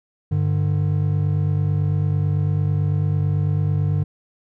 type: tone pair together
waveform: triangle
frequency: 99.87 / 148.9 Hz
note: G2 / D3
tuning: +33 / +24 cents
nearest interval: perfect fifth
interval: 691 cents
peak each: -18 dBFS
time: 0.31-4.04 s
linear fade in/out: 10 ms
effects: none